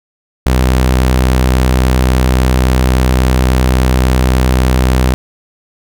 sawtooth tone, 63.6 Hz, C2, 48 cents flat, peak -4 dBFS, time 0.46-5.14 s, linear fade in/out 0 ms, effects none

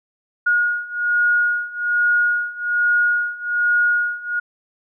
sine beating tone pair, 1439 / 1440.2 Hz, F#6 / F#6, -49 / -47 cents, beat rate 1.2 Hz, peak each -20 / -18 dBFS, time 0.46-4.4 s, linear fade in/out 10 ms, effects none

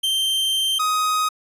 45% pulse tone pair in turn, 3137 / 1255 Hz, G7 / D#6, +1 / +15 cents, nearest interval octave + major third, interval 1586 cents, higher first, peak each -18 dBFS, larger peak neither, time 0.03-0.79 / 0.79-1.29 s, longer first, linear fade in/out 10 ms, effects resampled to 32000 Hz

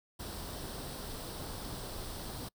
pink noise with comb filter, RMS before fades -42 dBFS, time 0.19-2.49 s, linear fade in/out 10 ms, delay 0.22 ms, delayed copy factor +0.55, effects noise-tail reverb RT60 0.1 s tail -26 dB re dry

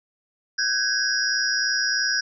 sine tone cluster, 1527 / 1650 / 5020 / 5590 Hz, G6 / G#6 / D#8 / F8, -46 / -12 / +15 / +1 cents, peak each -26 dBFS, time 0.58-2.21 s, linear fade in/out 10 ms, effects none

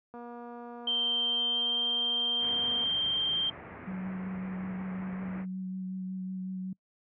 click train, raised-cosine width 1 ms, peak -32 dBFS, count 646, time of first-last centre 0.14-2.839 s, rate 239 Hz
sine tone with pitch glide, 3138 to 3163 Hz, G7 to G7, +1 to +15 cents, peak -26 dBFS, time 0.87-3.5 s, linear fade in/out 5 ms, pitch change +14 cents, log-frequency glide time 1.16-1.82 s
pink low-pass noise, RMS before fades -44 dBFS, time 2.39-5.46 s, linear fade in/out 50 ms, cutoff 2300 Hz, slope 48 dB/octave
sine tone with vibrato, 186.8 Hz, F#3, 17 cents sharp, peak -33 dBFS, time 3.87-6.73 s, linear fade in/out 5 ms, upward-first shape sine, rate 5.4 Hz, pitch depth 13 cents each way
effects noise-tail reverb RT60 0.1 s tail -26 dB re dry + high-pass 100 Hz 12 dB/octave

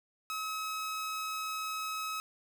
sawtooth tone, 1281 Hz, E6, 50 cents flat, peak -31 dBFS, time 0.3-2.2 s, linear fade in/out 0 ms, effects none

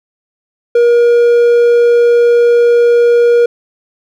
triangle tone, 475.3 Hz, A#4, 34 cents sharp, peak -3 dBFS, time 0.75-3.46 s, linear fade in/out 5 ms, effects none

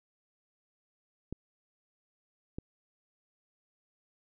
clicks, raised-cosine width 3 ms, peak -24 dBFS, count 2, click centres 1.326 / 2.585 s, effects none

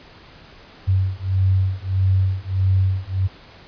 sine beating tone pair, 94 / 95.6 Hz, F#2 / G2, +28 / -43 cents, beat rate 1.6 Hz, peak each -19 / -19 dBFS, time 0.87-3.28 s, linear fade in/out 20 ms, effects pink hiss -45 dBFS RMS until 3.67 s + resampled to 11025 Hz

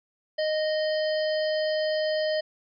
harmonic tone, 619 Hz, D#5, 9 cents flat, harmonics 1 / 3 / 5 / 7 / 8, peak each -24 / -35 / -38 / -39 / -38 dBFS, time 0.38-2.41 s, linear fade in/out 10 ms, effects none

